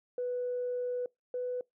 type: tone pair in turn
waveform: sine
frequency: 493.9 / 497 Hz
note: B4 / B4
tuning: 0 / +11 cents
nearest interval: unison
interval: 11 cents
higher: second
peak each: -30 / -31 dBFS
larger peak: first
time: 0.18-1.06 / 1.34-1.61 s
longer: first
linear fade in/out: 2 ms
effects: noise-tail reverb RT60 0.2 s tail -26 dB re dry + tanh soft clip ceiling -26 dBFS